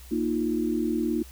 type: chord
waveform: sine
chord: Bb suspended fourth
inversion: none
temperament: just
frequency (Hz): 233.1 / 310.8 / 349.6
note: Bb3 / Eb4 / F4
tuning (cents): 0 / -2 / +2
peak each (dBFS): -28 / -27 / -29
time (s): 0.11-1.23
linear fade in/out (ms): 10
effects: added 62 Hz sine -44 dBFS peak until 1.31 s + white hiss -51 dBFS RMS until 1.31 s